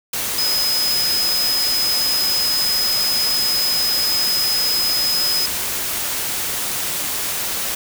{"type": "tone in noise", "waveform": "sine", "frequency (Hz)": 5060, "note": "D#8", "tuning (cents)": 28, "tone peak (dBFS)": -17, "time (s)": [0.38, 5.46], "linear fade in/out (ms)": 5, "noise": "white", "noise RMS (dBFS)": -23, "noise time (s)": [0.13, 7.75], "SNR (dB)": 3, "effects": []}